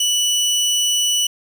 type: tone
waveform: 25% pulse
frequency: 2960 Hz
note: F#7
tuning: in tune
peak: -12 dBFS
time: 0-1.27 s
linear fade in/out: 5 ms
effects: none